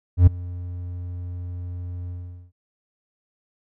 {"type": "tone with ADSR envelope", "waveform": "triangle", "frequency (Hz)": 88.7, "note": "F2", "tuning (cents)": 27, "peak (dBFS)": -4, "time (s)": [0.17, 2.52], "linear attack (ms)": 100, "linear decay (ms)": 8, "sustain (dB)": -23, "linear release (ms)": 430, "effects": []}